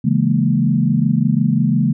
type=chord; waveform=sine; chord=A# half-diminished seventh; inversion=first; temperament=equal; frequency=138.59 / 164.81 / 207.7 / 233.1 Hz; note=C#3 / E3 / G#3 / A#3; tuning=0 / 0 / 0 / 0 cents; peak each=-18 dBFS; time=0.04-1.93 s; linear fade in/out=10 ms; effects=none